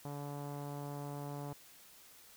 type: tone with low-pass filter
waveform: sawtooth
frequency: 143.7 Hz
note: D3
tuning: 37 cents flat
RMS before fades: -43 dBFS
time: 0.05-1.53 s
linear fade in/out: 2 ms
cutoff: 890 Hz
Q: 2
effects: white hiss -59 dBFS RMS until 2.36 s